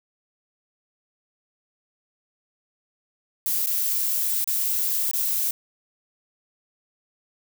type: noise with dropouts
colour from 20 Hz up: violet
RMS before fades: -24 dBFS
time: 3.46-5.51 s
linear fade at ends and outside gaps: 2 ms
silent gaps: 3.662-3.669 / 4.443-4.475 / 5.113-5.134 s
effects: none

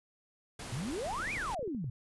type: noise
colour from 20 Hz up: pink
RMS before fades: -43 dBFS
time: 0.59-1.55 s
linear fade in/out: 5 ms
type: exponential two-way sweep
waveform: sine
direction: up then down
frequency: 110 to 2536 to 110 Hz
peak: -34 dBFS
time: 0.72-1.9 s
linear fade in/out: 5 ms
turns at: 1.33 s
type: clicks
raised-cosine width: 3 ms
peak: -34 dBFS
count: 11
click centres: 1.063 / 1.201 / 1.275 / 1.336 / 1.371 / 1.498 / 1.593 / 1.628 / 1.677 / 1.748 / 1.843 s
effects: resampled to 24000 Hz

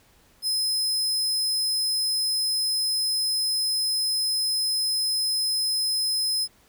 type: tone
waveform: sawtooth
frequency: 5100 Hz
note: D#8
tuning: 42 cents sharp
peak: -20 dBFS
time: 0.42-6.48 s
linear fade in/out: 50 ms
effects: pink hiss -59 dBFS RMS until 6.68 s

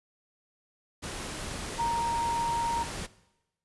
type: tone in noise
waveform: sine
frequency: 932.3 Hz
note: A#5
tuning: in tune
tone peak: -26 dBFS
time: 1.78-2.84 s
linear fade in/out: 20 ms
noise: pink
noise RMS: -37 dBFS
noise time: 1.02-3.07 s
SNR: +8 dB
effects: noise-tail reverb RT60 0.9 s tail -18 dB re dry + resampled to 24000 Hz

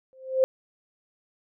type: tone with exponential growth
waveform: sine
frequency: 523.3 Hz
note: C5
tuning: in tune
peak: -14 dBFS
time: 0.13-0.44 s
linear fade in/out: 0 ms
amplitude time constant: 67 ms
effects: none

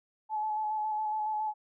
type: tone with vibrato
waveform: sine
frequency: 858 Hz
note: A5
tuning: 44 cents flat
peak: -29 dBFS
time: 0.29-1.54 s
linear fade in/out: 50 ms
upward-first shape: square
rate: 7.2 Hz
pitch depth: 18 cents each way
effects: none

